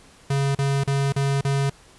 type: tone bursts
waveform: square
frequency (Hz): 138.59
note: C#3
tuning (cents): 0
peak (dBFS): -20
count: 5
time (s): 0.3-1.698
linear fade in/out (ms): 5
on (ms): 250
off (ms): 37
effects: pink hiss -51 dBFS RMS until 1.98 s + resampled to 24000 Hz